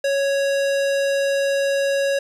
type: tone with low-pass filter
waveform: square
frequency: 554.4 Hz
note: C#5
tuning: in tune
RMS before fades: -20 dBFS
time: 0.04-2.19 s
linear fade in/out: 5 ms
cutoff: 9100 Hz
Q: 0.62
effects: 10-bit